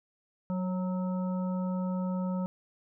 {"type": "harmonic tone with a mistuned harmonic", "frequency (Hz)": 185, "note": "F#3", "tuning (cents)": 0, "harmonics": [1, 3, 5, 7], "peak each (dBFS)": [-29, -39, -43, -47], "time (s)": [0.5, 2.46], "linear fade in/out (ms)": 0, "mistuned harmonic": 3, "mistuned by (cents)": -26, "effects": []}